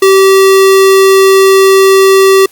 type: tone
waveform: square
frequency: 386.1 Hz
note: G4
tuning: 26 cents flat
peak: -3 dBFS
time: 0.02-2.46 s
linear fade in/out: 5 ms
effects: white hiss -43 dBFS RMS until 2.51 s + Opus 48 kbps